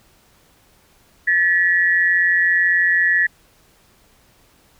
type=tone pair together; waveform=sine; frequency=1738 / 1916.1 Hz; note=A6 / A#6; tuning=-22 / +47 cents; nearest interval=major second; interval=169 cents; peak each=-16 dBFS; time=1.27-3.27 s; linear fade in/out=10 ms; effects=pink hiss -55 dBFS RMS until 4.79 s

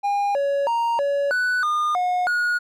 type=tone with pitch steps; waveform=triangle; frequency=810 / 561 / 932 / 565 / 1488 / 1215 / 723 / 1447 Hz; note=G#5 / C#5 / A#5 / C#5 / F#6 / D#6 / F#5 / F#6; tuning=-43 / +21 / -1 / +33 / +9 / -42 / -40 / -39 cents; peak=-17 dBFS; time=0.03-2.59 s; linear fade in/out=20 ms; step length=320 ms; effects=none

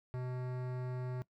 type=tone with hard clipping; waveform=sine; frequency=126.2 Hz; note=B2; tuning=38 cents sharp; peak=-39 dBFS; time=0.14-1.22 s; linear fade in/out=0 ms; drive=18 dB; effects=noise-tail reverb RT60 0.1 s tail -20 dB re dry

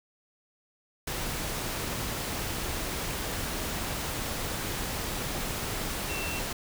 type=tone in noise; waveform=sine; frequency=2701 Hz; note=E7; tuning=42 cents sharp; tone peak=-36 dBFS; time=6.09-6.4 s; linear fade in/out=5 ms; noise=pink; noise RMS=-33 dBFS; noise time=1.07-6.53 s; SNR=-6 dB; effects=none

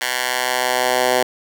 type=tone with high-pass filter sweep; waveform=10% pulse; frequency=126 Hz; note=B2; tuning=35 cents sharp; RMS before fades=-19 dBFS; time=0.01-1.23 s; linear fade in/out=5 ms; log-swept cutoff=1500 to 510 Hz; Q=1; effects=none

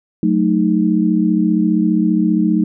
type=chord; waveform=sine; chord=D# diminished; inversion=first; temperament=equal; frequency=185 / 220 / 311.1 Hz; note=F#3 / A3 / D#4; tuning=0 / 0 / 0 cents; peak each=-16 dBFS; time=0.23-2.64 s; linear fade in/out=2 ms; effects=none

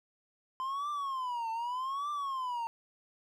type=tone with vibrato; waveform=triangle; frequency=1030 Hz; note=C6; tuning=28 cents flat; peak=-31 dBFS; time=0.6-2.67 s; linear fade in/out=0 ms; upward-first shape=triangle; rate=0.83 Hz; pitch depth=250 cents each way; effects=none

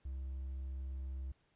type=tone with hard clipping; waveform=triangle; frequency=66.4 Hz; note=C2; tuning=26 cents sharp; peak=-40 dBFS; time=0.05-1.32 s; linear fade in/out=5 ms; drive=5 dB; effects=pink hiss -75 dBFS RMS until 1.55 s + resampled to 8000 Hz

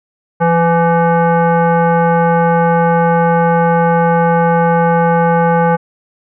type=tone with frequency modulation; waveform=sine; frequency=170 Hz; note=F3; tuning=46 cents flat; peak=-8 dBFS; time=0.4-5.77 s; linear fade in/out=20 ms; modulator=672 Hz; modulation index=1.4; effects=none

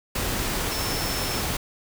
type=tone in noise; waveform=sine; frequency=5330 Hz; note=E8; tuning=18 cents sharp; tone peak=-33 dBFS; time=0.71-1.41 s; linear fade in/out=5 ms; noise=pink; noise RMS=-27 dBFS; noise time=0.15-1.57 s; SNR=-9 dB; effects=none

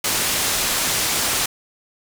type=low-pass noise; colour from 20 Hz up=white; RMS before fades=-21 dBFS; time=0.04-1.46 s; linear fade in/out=5 ms; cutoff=10000 Hz; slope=12 dB/octave; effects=none

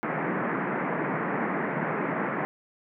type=band-pass noise; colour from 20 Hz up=pink; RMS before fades=-29 dBFS; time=0.03-2.45 s; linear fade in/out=0 ms; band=150 to 2100 Hz; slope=48 dB/octave; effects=none

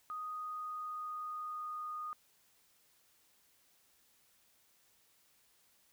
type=tone with pitch glide; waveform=sine; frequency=1244.5 to 1230.9 Hz; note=D#6 to D#6; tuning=0 to -19 cents; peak=-39 dBFS; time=0.1-2.13 s; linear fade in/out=0 ms; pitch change=-19 cents; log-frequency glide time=0.24-1.99 s; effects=white hiss -70 dBFS RMS until 5.92 s

